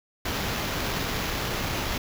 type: noise with sample-and-hold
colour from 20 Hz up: pink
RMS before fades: -29 dBFS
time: 0.25-1.98 s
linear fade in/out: 5 ms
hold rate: 8820 Hz
effects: none